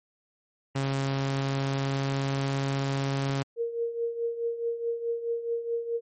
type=tone with pitch glide; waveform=sawtooth; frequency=136.4 to 137.27 Hz; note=C#3 to C#3; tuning=-28 to -17 cents; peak=-22 dBFS; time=0.75-3.43 s; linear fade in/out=10 ms; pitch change=+11 cents; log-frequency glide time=1.04-2.71 s
type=tone with tremolo; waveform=sine; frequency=466.2 Hz; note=A#4; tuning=in tune; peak=-24 dBFS; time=3.56-6.01 s; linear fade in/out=50 ms; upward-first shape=triangle; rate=4.7 Hz; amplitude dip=75%
effects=MP3 32 kbps